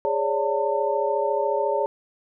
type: tone cluster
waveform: sine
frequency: 412.5 / 548 / 582 / 898 Hz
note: G#4 / C#5 / D5 / A5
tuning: -12 / -20 / -16 / +35 cents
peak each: -26 dBFS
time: 0.05-1.86 s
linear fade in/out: 0 ms
effects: none